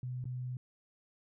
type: tone with dropouts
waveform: sine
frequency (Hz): 125.8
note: B2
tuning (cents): +32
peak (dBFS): -36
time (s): 0.03-0.57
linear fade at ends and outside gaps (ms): 2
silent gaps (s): 0.242-0.254
effects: none